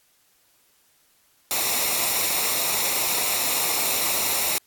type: noise with comb filter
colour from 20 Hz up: white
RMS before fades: -23 dBFS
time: 1.51-4.58 s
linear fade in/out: 0 ms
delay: 0.63 ms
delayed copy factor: -0.6
effects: white hiss -62 dBFS RMS until 4.66 s + AAC 64 kbps